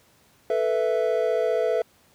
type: chord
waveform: triangle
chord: A suspended second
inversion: none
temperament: just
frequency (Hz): 440 / 495 / 660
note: A4 / B4 / E5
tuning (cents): 0 / +4 / +2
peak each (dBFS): -23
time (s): 0.5-1.82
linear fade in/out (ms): 2
effects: pink hiss -59 dBFS RMS until 2.14 s + high-pass 80 Hz 12 dB/octave